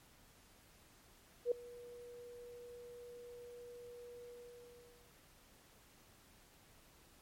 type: tone with ADSR envelope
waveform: sine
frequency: 482.8 Hz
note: B4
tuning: 39 cents flat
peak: -28 dBFS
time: 1.45-5.13 s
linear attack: 66 ms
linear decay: 3 ms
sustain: -22 dB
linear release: 890 ms
effects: pink hiss -65 dBFS RMS until 7.21 s + MP3 64 kbps